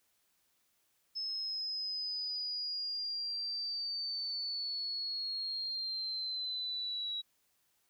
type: linear sweep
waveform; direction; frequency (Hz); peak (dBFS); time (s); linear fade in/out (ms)
sine; down; 5210 to 3871; -35; 1.15-7.22; 20
effects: white hiss -75 dBFS RMS until 7.89 s